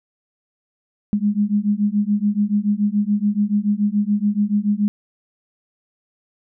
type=beating tone pair; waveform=sine; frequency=203.1 / 210.1 Hz; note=G#3 / G#3; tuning=-38 / +20 cents; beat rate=7 Hz; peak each=-19 dBFS; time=1.13-4.88 s; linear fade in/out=0 ms; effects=none